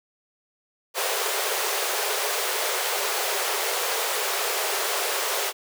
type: high-pass noise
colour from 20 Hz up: pink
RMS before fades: -26 dBFS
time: 0.94-5.53 s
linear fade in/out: 50 ms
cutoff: 380 Hz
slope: 96 dB/octave
effects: none